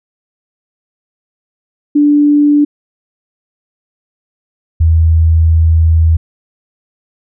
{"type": "tone pair in turn", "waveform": "sine", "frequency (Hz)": [292.7, 81.19], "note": ["D4", "E2"], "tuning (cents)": [-6, -26], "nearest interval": "octave + minor seventh", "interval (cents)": 2220, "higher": "first", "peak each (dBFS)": -5, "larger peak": "neither", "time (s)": [[1.95, 2.65], [4.8, 6.17]], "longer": "second", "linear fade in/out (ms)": 10, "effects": []}